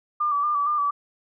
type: tone with vibrato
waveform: sine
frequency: 1174.7 Hz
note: D6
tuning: in tune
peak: -20 dBFS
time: 0.2-0.91 s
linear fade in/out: 10 ms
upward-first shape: square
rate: 4.3 Hz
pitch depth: 37 cents each way
effects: none

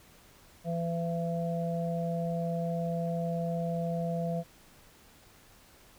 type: harmonic tone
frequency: 168.6 Hz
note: E3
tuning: 39 cents sharp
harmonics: 1 / 3 / 4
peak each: -31 / -37 / -35 dBFS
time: 0.64-4.44 s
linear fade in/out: 50 ms
effects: pink hiss -58 dBFS RMS until 5.98 s

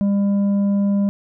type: tone with tanh clipping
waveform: sine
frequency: 200.4 Hz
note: G3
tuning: 38 cents sharp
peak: -16 dBFS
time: 0.01-1.09 s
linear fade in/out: 0 ms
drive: 6 dB
effects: none

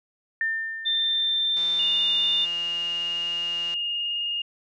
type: tone with exponential decay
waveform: sine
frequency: 1800 Hz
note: A6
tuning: 39 cents sharp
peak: -21 dBFS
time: 0.41-1.89 s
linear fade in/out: 1 ms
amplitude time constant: 320 ms
type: tone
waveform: sine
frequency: 3578 Hz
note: A7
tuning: 28 cents sharp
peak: -21 dBFS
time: 0.85-2.46 s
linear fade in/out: 20 ms
type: click train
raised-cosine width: 0.2 ms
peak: -24 dBFS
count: 372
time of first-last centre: 1.57-3.74 s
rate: 171 Hz
type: tone with vibrato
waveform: sine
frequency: 2840 Hz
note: F7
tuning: 28 cents sharp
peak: -25 dBFS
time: 1.79-4.42 s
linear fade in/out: 5 ms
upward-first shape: triangle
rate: 19 Hz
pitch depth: 14 cents each way
effects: none

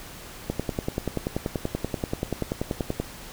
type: click train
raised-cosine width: 2 ms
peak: -12 dBFS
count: 27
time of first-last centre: 0.5-3 s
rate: 10.4 Hz
effects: pink hiss -42 dBFS RMS until 3.32 s

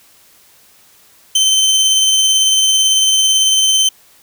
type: tone with tremolo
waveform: 25% pulse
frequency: 3090 Hz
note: G7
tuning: 26 cents flat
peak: -5 dBFS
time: 1.35-3.89 s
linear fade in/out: 5 ms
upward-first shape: triangle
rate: 18 Hz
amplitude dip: 25%
effects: white hiss -48 dBFS RMS until 4.22 s

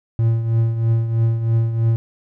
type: tone with tremolo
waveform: triangle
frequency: 114.2 Hz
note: A#2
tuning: 35 cents flat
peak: -10 dBFS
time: 0.19-1.96 s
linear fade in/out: 0 ms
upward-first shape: triangle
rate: 3.1 Hz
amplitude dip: 65%
effects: none

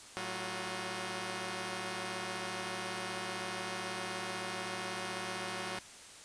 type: tone cluster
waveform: 5% pulse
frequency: 110.8 / 187 / 358 Hz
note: A2 / F#3 / F4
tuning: +13 / +19 / +43 cents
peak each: -34 / -29 / -30 dBFS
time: 0.17-5.79 s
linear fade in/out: 0 ms
effects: white hiss -52 dBFS RMS until 6.24 s + resampled to 22050 Hz

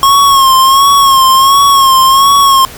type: tone with vibrato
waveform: square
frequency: 1085 Hz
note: C#6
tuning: 37 cents flat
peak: -4 dBFS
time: 0.03-2.65 s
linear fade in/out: 0 ms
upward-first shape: sine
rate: 1.4 Hz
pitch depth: 56 cents each way
effects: pink hiss -29 dBFS RMS until 2.77 s

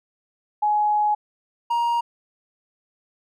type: tone pair in turn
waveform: sine / triangle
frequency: 840 / 941.7 Hz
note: G#5 / A#5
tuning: +19 / +17 cents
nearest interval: major second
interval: 198 cents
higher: second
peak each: -17 dBFS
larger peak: neither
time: 0.62-1.15 / 1.7-2.01 s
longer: first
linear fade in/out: 10 ms
effects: none

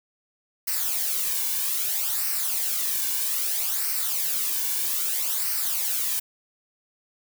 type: noise with flanger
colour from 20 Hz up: blue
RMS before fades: -26 dBFS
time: 0.67-6.2 s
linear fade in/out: 10 ms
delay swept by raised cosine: 0.28 to 1.58 ms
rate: 0.62 Hz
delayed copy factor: -0.65
effects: none

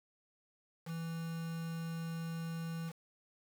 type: tone with quantisation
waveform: triangle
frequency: 164.81 Hz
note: E3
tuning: in tune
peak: -36 dBFS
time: 0.85-2.93 s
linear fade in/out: 50 ms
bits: 8
effects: none

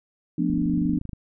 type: chord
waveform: sine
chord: B half-diminished seventh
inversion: second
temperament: equal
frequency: 174.61 / 220 / 246.9 / 293.7 Hz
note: F3 / A3 / B3 / D4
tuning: 0 / 0 / 0 / 0 cents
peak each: -25 / -31 / -26 / -25 dBFS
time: 0.38-0.99 s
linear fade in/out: 5 ms
type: click train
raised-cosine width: 5 ms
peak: -22 dBFS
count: 17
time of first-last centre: 0.5-1.132 s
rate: 25.3 Hz
effects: none

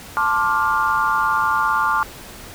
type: chord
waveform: sine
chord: D minor seventh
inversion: second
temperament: just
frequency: 881 / 1057.2 / 1174.7 / 1409.6 Hz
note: A5 / C6 / D6 / F6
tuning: +2 / +18 / 0 / +16 cents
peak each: -22 / -23 / -20 / -21 dBFS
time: 0.17-2.03 s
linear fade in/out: 0 ms
effects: pink hiss -38 dBFS RMS until 2.54 s

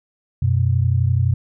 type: tone pair together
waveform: sine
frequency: 92.5 / 124.33 Hz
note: F#2 / B2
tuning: 0 / +12 cents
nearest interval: perfect fourth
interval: 512 cents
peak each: -17 dBFS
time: 0.42-1.34 s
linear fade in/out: 5 ms
effects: none

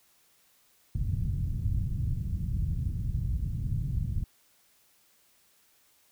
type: low-pass noise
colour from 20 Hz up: white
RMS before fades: -30 dBFS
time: 0.95-4.24 s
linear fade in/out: 2 ms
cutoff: 130 Hz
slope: 24 dB/octave
effects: white hiss -65 dBFS RMS until 6.11 s

